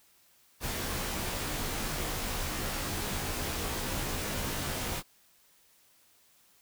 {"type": "noise with comb filter", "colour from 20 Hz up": "pink", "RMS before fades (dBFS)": -34, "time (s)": [0.6, 5.03], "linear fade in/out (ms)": 50, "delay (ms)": 18, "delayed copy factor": -0.9, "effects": ["white hiss -64 dBFS RMS until 6.61 s"]}